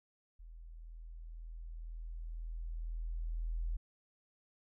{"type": "tone with level ramp", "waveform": "sine", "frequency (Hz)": 41, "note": "E1", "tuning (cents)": -9, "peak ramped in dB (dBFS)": [-49, -33], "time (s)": [0.39, 3.77], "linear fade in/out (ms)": 10, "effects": []}